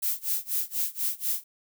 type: noise with tremolo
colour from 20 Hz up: violet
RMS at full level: -26 dBFS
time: 0.02-1.44 s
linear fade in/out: 10 ms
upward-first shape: sine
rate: 4.1 Hz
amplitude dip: 95%
effects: none